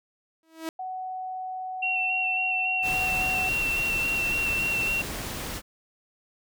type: tone with exponential growth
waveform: sawtooth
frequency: 323 Hz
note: E4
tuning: 35 cents flat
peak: -24 dBFS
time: 0.43-0.69 s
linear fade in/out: 1 ms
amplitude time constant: 55 ms
type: tone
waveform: sine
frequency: 746 Hz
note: F#5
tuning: 14 cents sharp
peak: -31 dBFS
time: 0.79-3.49 s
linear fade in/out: 5 ms
type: tone with vibrato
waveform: sine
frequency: 2717 Hz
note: F7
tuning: 48 cents flat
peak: -24 dBFS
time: 1.82-5.02 s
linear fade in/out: 10 ms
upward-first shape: square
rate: 3.6 Hz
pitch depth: 14 cents each way
type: noise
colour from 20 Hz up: pink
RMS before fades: -34 dBFS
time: 2.82-5.62 s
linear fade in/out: 50 ms
effects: none